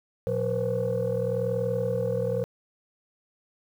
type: tone cluster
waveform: sine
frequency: 116.3 / 178.3 / 477.1 / 518 Hz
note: A#2 / F3 / A#4 / C5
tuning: -4 / +36 / +40 / -17 cents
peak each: -30 / -33 / -27 / -28 dBFS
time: 0.27-2.44 s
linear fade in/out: 0 ms
effects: tanh soft clip ceiling -18 dBFS + 9-bit